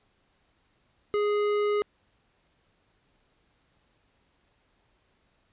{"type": "tone with hard clipping", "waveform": "sine", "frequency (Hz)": 415.2, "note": "G#4", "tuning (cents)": 0, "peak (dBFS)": -25, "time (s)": [1.14, 1.82], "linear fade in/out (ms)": 0, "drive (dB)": 12, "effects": ["pink hiss -69 dBFS RMS until 5.52 s", "resampled to 8000 Hz"]}